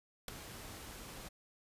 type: noise with ADSR envelope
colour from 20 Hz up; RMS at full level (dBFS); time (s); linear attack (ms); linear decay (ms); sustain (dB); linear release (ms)
pink; -36; 0.28-1.29; 3; 6; -13; 15
effects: resampled to 32000 Hz